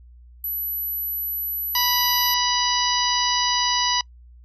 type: tone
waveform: sine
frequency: 11840 Hz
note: F#9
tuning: in tune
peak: -24 dBFS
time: 0.44-2.34 s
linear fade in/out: 2 ms
type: harmonic tone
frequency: 982 Hz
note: B5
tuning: 10 cents flat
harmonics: 1 / 2 / 3 / 4 / 5 / 6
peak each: -24 / -29 / -26 / -28 / -24 / -29 dBFS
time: 1.75-4.01 s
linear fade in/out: 2 ms
effects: noise-tail reverb RT60 0.1 s tail -26 dB re dry + added 60 Hz sine -44 dBFS peak until 4.44 s